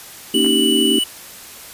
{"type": "chord", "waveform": "sine", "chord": "Eb dominant seventh", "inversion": "second", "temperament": "just", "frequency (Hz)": [233.3, 280, 311.1, 388.9], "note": ["Bb3", "Db4", "Eb4", "G4"], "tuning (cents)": [2, 18, 0, -14], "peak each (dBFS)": -20, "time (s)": [0.34, 0.99], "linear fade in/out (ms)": 5}
{"type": "tone", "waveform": "square", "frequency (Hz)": 2960, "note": "F#7", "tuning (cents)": 0, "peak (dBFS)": -17, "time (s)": [0.34, 1.04], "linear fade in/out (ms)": 5}
{"type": "clicks", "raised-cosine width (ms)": 0.5, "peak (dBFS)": -17, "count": 2, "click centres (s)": [0.446, 0.462]}
{"effects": ["white hiss -37 dBFS RMS until 1.73 s", "resampled to 32000 Hz"]}